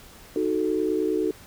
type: chord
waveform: sine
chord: D# diminished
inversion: none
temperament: equal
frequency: 311.1 / 370 / 440 Hz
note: D#4 / F#4 / A4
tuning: 0 / 0 / 0 cents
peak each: -26 dBFS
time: 0.36-1.31 s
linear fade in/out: 2 ms
effects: pink hiss -48 dBFS RMS until 1.46 s